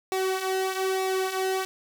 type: tone with flanger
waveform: sawtooth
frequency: 378.7 Hz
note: F#4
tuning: 40 cents sharp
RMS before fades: -27 dBFS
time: 0.12-1.65 s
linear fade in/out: 0 ms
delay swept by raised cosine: 0.63 to 3.53 ms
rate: 1.1 Hz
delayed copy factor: -0.6
effects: none